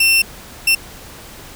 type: tone bursts at uneven times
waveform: sawtooth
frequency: 2700 Hz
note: E7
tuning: 41 cents sharp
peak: -7 dBFS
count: 2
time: 0-0.22 / 0.67-0.75 s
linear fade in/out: 5 ms
effects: pink hiss -37 dBFS RMS until 1.55 s